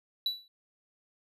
triangle tone with exponential decay, 3944 Hz, B7, 3 cents flat, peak -23 dBFS, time 0.26-0.48 s, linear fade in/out 2 ms, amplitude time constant 47 ms, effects resampled to 32000 Hz

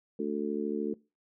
harmonic tone, 73.42 Hz, D2, in tune, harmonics 3 / 4 / 5 / 6, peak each -35 / -35 / -35 / -35 dBFS, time 0.19-0.94 s, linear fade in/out 5 ms, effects noise-tail reverb RT60 0.3 s tail -23 dB re dry

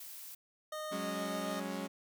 blue noise, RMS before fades -48 dBFS, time 0-0.35 s, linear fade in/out 5 ms
25% pulse tone, 616 Hz, D#5, 17 cents flat, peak -35 dBFS, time 0.72-1.6 s, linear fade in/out 5 ms
sawtooth chord, F# suspended second, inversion none, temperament equal, 185 / 207.7 / 277.2 Hz, F#3 / G#3 / C#4, 0 / 0 / 0 cents, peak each -38 dBFS, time 0.91-1.88 s, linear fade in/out 20 ms
effects none

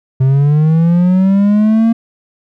triangle linear sweep, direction up, 129.3 to 230.8 Hz, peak -5 dBFS, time 0.2-1.93 s, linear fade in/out 10 ms, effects none

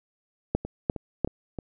two click trains, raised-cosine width 2 ms, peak -20 / -9 dBFS, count 4 / 3, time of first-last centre 0.65-1.587 / 0.55-1.247 s, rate 3.2 / 2.87 Hz, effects none

